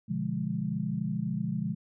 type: chord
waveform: sine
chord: B diminished seventh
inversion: none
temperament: equal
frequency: 123.47 / 146.83 / 174.61 / 207.7 Hz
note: B2 / D3 / F3 / Ab3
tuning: 0 / 0 / 0 / 0 cents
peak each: -37 / -35 / -33 / -33 dBFS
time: 0.08-1.75 s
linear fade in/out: 20 ms
effects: none